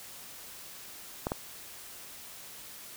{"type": "clicks", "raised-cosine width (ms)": 1, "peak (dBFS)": -16, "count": 2, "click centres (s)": [1.269, 1.319], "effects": ["white hiss -47 dBFS RMS until 2.96 s"]}